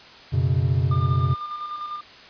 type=chord; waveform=triangle; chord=F# suspended fourth; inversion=none; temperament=equal with one note detuned; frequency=90.91 / 123.47 / 138.59 Hz; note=F#2 / B2 / C#3; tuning=-30 / 0 / 0 cents; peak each=-21 / -20 / -21 dBFS; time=0.32-1.35 s; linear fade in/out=20 ms
type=tone with tremolo; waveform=triangle; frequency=1203 Hz; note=D6; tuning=41 cents sharp; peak=-26 dBFS; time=0.91-2.01 s; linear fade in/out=5 ms; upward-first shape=square; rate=10 Hz; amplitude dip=40%
effects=white hiss -45 dBFS RMS until 2.29 s + resampled to 11025 Hz